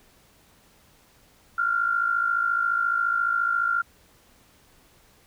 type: tone pair together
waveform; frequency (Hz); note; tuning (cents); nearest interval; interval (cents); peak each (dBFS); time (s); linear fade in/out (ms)
sine; 1383 / 1437.4; F6 / F6; -17 / +49; minor second; 66; -22 / -27; 1.58-3.82; 5
effects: pink hiss -58 dBFS RMS until 5.26 s